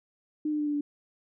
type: tone with pitch steps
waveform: sine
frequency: 303.6 / 300.3 / 297 / 293.8 / 290.6 Hz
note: D#4 / D4 / D4 / D4 / D4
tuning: -42 / +39 / +20 / +1 / -18 cents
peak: -26 dBFS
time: 0.45-0.81 s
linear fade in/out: 5 ms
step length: 72 ms
effects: none